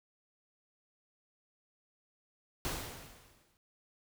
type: noise with exponential decay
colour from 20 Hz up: pink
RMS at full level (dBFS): -35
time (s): 2.65-3.57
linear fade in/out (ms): 0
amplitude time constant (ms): 200
effects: none